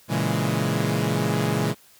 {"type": "chord", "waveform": "sawtooth", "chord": "A# half-diminished seventh", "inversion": "none", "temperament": "equal", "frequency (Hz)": [116.54, 138.59, 164.81, 207.7], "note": ["A#2", "C#3", "E3", "G#3"], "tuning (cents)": [0, 0, 0, 0], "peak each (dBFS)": -23, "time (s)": [0.08, 1.75], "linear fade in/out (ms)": 50, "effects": ["white hiss -54 dBFS RMS until 1.99 s"]}